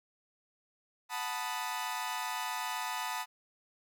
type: chord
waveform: sawtooth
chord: B dominant seventh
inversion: second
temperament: equal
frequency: 740 / 880 / 987.8 / 1244.5 Hz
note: F#5 / A5 / B5 / D#6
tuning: 0 / 0 / 0 / 0 cents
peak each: -39 / -35 / -35 / -38 dBFS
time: 1.09-3.26 s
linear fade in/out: 50 ms
effects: none